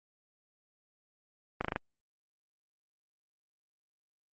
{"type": "slowing click train", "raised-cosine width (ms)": 0.5, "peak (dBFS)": -16, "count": 5, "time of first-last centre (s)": [1.61, 1.761], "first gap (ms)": 36, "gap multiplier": 1.03, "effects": ["Opus 24 kbps"]}